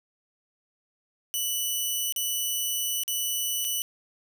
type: tone with dropouts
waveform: 10% pulse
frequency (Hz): 2970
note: F#7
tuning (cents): +6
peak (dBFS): -18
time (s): 1.34-3.82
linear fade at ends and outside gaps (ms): 0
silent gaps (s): 2.124-2.162 / 3.035-3.079 / 3.645-3.649
effects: none